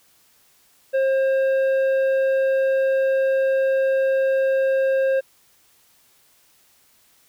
sine tone with tanh clipping, 534 Hz, C5, 35 cents sharp, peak -18 dBFS, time 0.93-5.21 s, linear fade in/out 20 ms, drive 8 dB, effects white hiss -58 dBFS RMS until 7.28 s

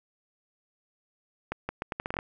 accelerating click train, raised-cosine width 0.5 ms, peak -16 dBFS, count 10, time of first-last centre 1.52-2.189 s, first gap 170 ms, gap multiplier 0.77, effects none

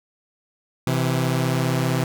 sawtooth tone pair together, 129.51 / 164.81 Hz, C3 / E3, -17 / 0 cents, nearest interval major third, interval 417 cents, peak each -17 / -20 dBFS, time 0.87-2.04 s, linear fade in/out 2 ms, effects none

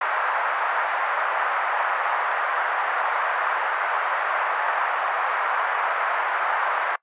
white band-pass noise, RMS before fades -24 dBFS, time 0.01-6.96 s, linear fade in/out 5 ms, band 690 to 1600 Hz, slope 24 dB/octave, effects noise-tail reverb RT60 0.1 s tail -23 dB re dry + resampled to 8000 Hz

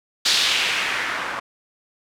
blue noise with low-pass filter sweep, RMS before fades -22 dBFS, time 0.25-1.4 s, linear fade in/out 10 ms, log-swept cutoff 4300 to 1200 Hz, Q 1.8, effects none

